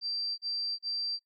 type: tone bursts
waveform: sine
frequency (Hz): 4699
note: D8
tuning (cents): 0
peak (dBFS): -30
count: 3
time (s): 0.01-1.194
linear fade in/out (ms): 50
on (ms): 370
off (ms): 37
effects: noise-tail reverb RT60 0.1 s tail -21 dB re dry + MP3 32 kbps